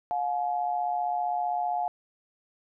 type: tone pair together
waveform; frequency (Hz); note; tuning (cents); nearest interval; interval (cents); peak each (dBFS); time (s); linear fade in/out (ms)
sine; 715.6 / 851; F5 / G#5; +42 / +42; minor third; 300; -27 / -31; 0.11-1.88; 0
effects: none